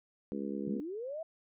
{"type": "harmonic tone", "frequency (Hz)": 69.3, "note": "C#2", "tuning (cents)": 0, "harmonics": [3, 4, 5, 6, 7], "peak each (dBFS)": [-38, -40, -42, -44, -45], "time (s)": [0.32, 0.8], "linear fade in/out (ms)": 0}
{"type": "linear sweep", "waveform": "sine", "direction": "up", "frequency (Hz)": [159.5, 666], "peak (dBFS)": -37, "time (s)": [0.67, 1.23], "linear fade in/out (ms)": 5}
{"effects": []}